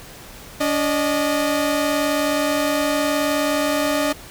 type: tone pair together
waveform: sawtooth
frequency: 286.9 / 613 Hz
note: D4 / D#5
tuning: -40 / -26 cents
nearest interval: octave + minor second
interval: 1314 cents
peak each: -17 dBFS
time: 0.6-4.13 s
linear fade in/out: 10 ms
effects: pink hiss -40 dBFS RMS until 4.3 s